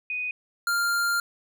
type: tone pair in turn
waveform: sine / square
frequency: 2489 / 1396.9 Hz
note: D#7 / F6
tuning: 0 / 0 cents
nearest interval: minor seventh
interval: 1000 cents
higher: first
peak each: -27 / -23 dBFS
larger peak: second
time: 0.1-0.31 / 0.67-1.2 s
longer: second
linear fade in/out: 2 ms
effects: none